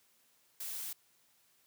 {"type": "noise", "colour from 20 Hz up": "blue", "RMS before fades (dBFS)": -41, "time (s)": [0.6, 0.93], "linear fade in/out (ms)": 5, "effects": ["white hiss -70 dBFS RMS until 1.66 s", "high-pass 80 Hz 12 dB/octave"]}